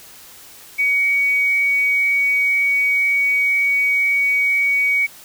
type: tone with quantisation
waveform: sine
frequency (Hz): 2251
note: C#7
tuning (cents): +26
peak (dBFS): -14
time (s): 0.78-5.07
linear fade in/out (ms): 20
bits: 7
effects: white hiss -42 dBFS RMS until 5.24 s